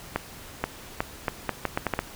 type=accelerating click train; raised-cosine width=0.5 ms; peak=-9 dBFS; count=10; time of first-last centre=0.16-1.991 s; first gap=480 ms; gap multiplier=0.76; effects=pink hiss -44 dBFS RMS until 2.15 s